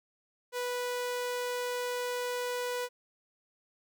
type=tone; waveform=sawtooth; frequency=492 Hz; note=B4; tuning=7 cents flat; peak=-28 dBFS; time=0.52-2.89 s; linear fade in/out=50 ms; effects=none